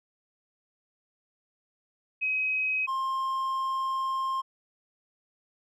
sine / triangle tone pair in turn, 2535 / 1060.3 Hz, D#7 / C6, +32 / +23 cents, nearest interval octave + minor third, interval 1509 cents, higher first, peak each -25 dBFS, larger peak neither, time 2.21-2.87 / 2.87-4.42 s, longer second, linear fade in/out 20 ms, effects none

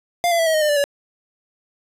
square tone with pitch steps, 698.5 / 678.2 / 658.5 / 639.4 / 620.9 / 602.8 / 585.3 / 568.3 Hz, F5 / E5 / E5 / D#5 / D#5 / D5 / D5 / C#5, 0 / +49 / -2 / +47 / -4 / +45 / -6 / +43 cents, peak -16 dBFS, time 0.24-0.84 s, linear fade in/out 0 ms, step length 75 ms, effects resampled to 32000 Hz + 9-bit

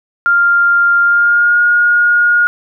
sine tone with pitch glide, 1396.9 to 1432 Hz, F6 to F6, 0 to +43 cents, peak -7 dBFS, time 0.26-2.47 s, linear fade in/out 0 ms, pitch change +43 cents, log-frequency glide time 1.03-1.6 s, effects none

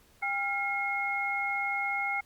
sine tone cluster, 801 / 1386 / 2157 Hz, G5 / F6 / C#7, +37 / -14 / -48 cents, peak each -33 / -38 / -30 dBFS, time 0.22-2.21 s, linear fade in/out 10 ms, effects pink hiss -62 dBFS RMS until 2.25 s + Opus 48 kbps

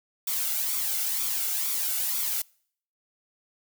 blue noise with flanger, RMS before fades -28 dBFS, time 0.27-2.42 s, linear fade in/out 5 ms, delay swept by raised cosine 0.86 to 1.44 ms, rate 2.1 Hz, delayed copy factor +0.55, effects noise-tail reverb RT60 0.6 s tail -26 dB re dry

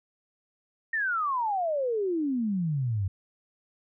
sine exponential sweep, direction down, 1864.7 to 91.3 Hz, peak -25 dBFS, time 0.93-3.08 s, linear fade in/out 5 ms, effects none

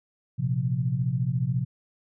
sine chord, Bb suspended second, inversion none, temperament equal, 116.54 / 130.81 / 174.61 Hz, Bb2 / C3 / F3, 0 / 0 / 0 cents, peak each -29 / -25 / -31 dBFS, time 0.38-1.65 s, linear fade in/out 20 ms, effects none

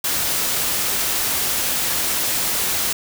white noise, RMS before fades -21 dBFS, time 0.04-2.93 s, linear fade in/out 5 ms, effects none

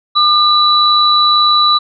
sine tone pair together, 1205 / 3951 Hz, D6 / B7, +44 / 0 cents, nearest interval octave + major sixth, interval 2056 cents, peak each -10 dBFS, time 0.15-1.79 s, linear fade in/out 20 ms, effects none

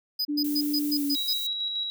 square tone bursts, 4983 Hz, D#8, 2 cents sharp, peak -25 dBFS, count 7, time 0.19-1.337 s, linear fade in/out 10 ms, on 61 ms, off 120 ms
sine tone with pitch glide, 293.7 to 284.8 Hz, D4 to C#4, 0 to +47 cents, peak -25 dBFS, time 0.28-1.16 s, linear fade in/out 20 ms, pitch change -53 cents, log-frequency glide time 0.94-1.05 s
violet noise, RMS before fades -36 dBFS, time 0.44-1.47 s, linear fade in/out 5 ms
sine tone with tremolo, 3875 Hz, B7, 34 cents flat, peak -26 dBFS, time 1.15-1.9 s, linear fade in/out 0 ms, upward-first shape square, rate 6.6 Hz, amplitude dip 30%
effects none

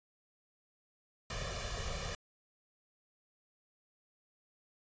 pink noise with comb filter, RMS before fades -39 dBFS, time 1.3-2.15 s, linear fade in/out 2 ms, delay 1.7 ms, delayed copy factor +0.95, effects resampled to 16000 Hz

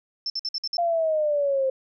sine tone bursts, 5320 Hz, E8, 15 cents sharp, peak -25 dBFS, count 6, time 0.26-0.77 s, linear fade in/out 2 ms, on 40 ms, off 54 ms
sine exponential sweep, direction down, 698.5 to 523.3 Hz, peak -20 dBFS, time 0.78-1.7 s, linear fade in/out 5 ms
effects none

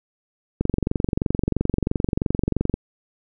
click train, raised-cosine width 3 ms, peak -7 dBFS, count 50, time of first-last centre 0.61-2.74 s, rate 23 Hz, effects none

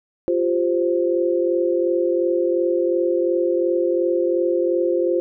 sine chord, F suspended second, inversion none, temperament equal, 349.2 / 392 / 523.3 Hz, F4 / G4 / C5, 0 / 0 / 0 cents, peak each -19 / -25 / -21 dBFS, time 0.28-5.2 s, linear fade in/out 0 ms, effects none

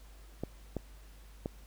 clicks, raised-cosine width 2 ms, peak -21 dBFS, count 3, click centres 0.436 / 0.767 / 1.459 s, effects added 50 Hz sine -51 dBFS peak until 1.66 s + pink hiss -61 dBFS RMS until 1.66 s

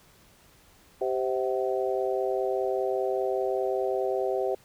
harmonic tone with a mistuned harmonic, 129.9 Hz, C3, 12 cents flat, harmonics 3 / 4 / 5 / 6, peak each -28 / -30 / -32 / -34 dBFS, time 1.01-4.55 s, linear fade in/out 5 ms, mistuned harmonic 6, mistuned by -56 cents, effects pink hiss -58 dBFS RMS until 4.64 s

